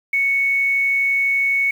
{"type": "tone with quantisation", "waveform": "sine", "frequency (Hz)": 2217, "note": "C#7", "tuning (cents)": 0, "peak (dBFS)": -15, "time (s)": [0.13, 1.71], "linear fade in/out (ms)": 5, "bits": 7, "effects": []}